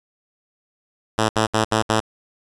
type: tone bursts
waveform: 5% pulse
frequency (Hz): 110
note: A2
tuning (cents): 0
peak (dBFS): -5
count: 5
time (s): 1.18-2.002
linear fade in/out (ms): 5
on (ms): 110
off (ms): 68
effects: resampled to 22050 Hz